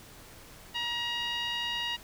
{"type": "tone with low-pass filter", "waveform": "10% pulse", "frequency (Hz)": 950, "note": "A#5", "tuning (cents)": 33, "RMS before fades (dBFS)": -33, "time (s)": [0.74, 1.97], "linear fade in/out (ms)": 20, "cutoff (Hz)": 3200, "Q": 2.8, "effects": ["pink hiss -51 dBFS RMS until 2.03 s"]}